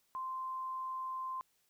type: tone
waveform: sine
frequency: 1042 Hz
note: C6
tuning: 7 cents flat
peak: -37 dBFS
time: 0.15-1.41 s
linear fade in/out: 0 ms
effects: white hiss -75 dBFS RMS until 1.69 s